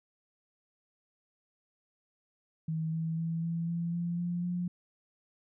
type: tone with pitch steps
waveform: sine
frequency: 160 / 162.33 / 164.69 / 167.08 / 169.51 / 171.98 / 174.48 / 177.02 Hz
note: D#3 / E3 / E3 / E3 / E3 / F3 / F3 / F3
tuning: +49 / -26 / -1 / +24 / +49 / -26 / -1 / +24 cents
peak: -30 dBFS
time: 2.68-4.68 s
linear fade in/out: 5 ms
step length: 250 ms
effects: none